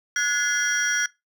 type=tone cluster; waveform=triangle; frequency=1455 / 1687 / 2049 / 3245 / 5720 Hz; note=F#6 / G#6 / C7 / G#7 / F8; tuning=-29 / +27 / -37 / -41 / +41 cents; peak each=-23 / -25 / -30 / -32 / -25 dBFS; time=0.16-1.06 s; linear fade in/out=2 ms; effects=noise-tail reverb RT60 0.2 s tail -21 dB re dry